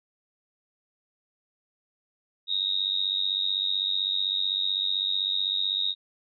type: tone with amplitude modulation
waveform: sine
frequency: 3747 Hz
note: A#7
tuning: 8 cents sharp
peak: -20 dBFS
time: 2.47-5.95 s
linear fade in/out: 50 ms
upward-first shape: sine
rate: 95.8 Hz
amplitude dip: 95%
effects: none

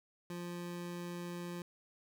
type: tone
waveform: 25% pulse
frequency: 174.61 Hz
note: F3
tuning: in tune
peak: -37 dBFS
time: 0.3-1.62 s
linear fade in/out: 2 ms
effects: none

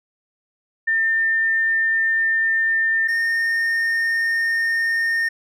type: tone pair in turn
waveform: sine / triangle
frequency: 1802 / 1829.3 Hz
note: A6 / A#6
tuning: +41 / -33 cents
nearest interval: unison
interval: 26 cents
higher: second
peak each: -16 dBFS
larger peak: neither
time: 0.87-3.08 / 3.08-5.29 s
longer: neither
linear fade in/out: 10 ms
effects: none

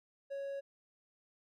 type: tone with hard clipping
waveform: triangle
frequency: 554.4 Hz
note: C#5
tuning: in tune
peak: -39 dBFS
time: 0.3-0.61 s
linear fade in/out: 20 ms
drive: 6 dB
effects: none

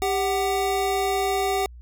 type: tone pair together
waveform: square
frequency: 395.9 / 750 Hz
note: G4 / F#5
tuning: +17 / +23 cents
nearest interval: major seventh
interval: 1106 cents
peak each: -25 dBFS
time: 0.02-1.66 s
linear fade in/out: 0 ms
effects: added 60 Hz sine -40 dBFS peak until 1.81 s

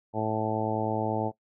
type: harmonic tone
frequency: 109.2 Hz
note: A2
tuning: 13 cents flat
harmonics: 1 / 2 / 3 / 4 / 5 / 6 / 7 / 8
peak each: -34 / -34 / -34 / -34 / -34 / -34 / -34 / -34 dBFS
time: 0.13-1.32 s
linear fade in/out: 50 ms
effects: noise-tail reverb RT60 0.1 s tail -19 dB re dry

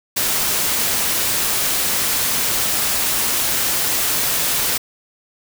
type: noise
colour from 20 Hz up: white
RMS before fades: -19 dBFS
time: 0.16-4.78 s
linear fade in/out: 10 ms
effects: none

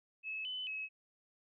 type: tone with pitch steps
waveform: sine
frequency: 2590 / 3020 / 2569 Hz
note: E7 / F#7 / E7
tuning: -31 / +35 / -45 cents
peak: -38 dBFS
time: 0.23-0.89 s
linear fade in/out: 50 ms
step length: 220 ms
effects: none

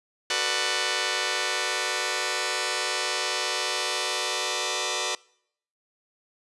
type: chord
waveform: 5% pulse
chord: B minor seventh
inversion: second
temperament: just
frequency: 370.4 / 444.5 / 493.9 / 592.7 Hz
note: F#4 / A4 / B4 / D5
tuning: +2 / +18 / 0 / +16 cents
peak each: -20 / -21 / -18 / -19 dBFS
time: 0.3-5.15 s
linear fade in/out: 2 ms
effects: noise-tail reverb RT60 0.7 s tail -25 dB re dry + resampled to 24000 Hz

